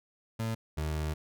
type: tone pair in turn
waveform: 30% pulse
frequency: 112.6 / 77.06 Hz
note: A2 / D#2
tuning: +40 / -16 cents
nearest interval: perfect fifth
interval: 656 cents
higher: first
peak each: -28 dBFS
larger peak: neither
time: 0.39-0.55 / 0.77-1.14 s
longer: second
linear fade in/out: 10 ms
effects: none